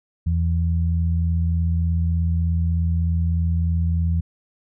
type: tone pair together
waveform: sine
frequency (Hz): 83.3 / 166.6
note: E2 / E3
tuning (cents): +19 / +19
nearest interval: octave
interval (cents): 1200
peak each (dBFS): -18 / -25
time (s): 0.26-4.21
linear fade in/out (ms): 10
effects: none